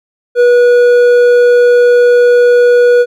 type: tone with hard clipping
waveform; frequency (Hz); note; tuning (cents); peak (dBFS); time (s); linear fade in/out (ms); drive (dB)
triangle; 485.9; B4; -28; -5; 0.35-3.06; 50; 9
effects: none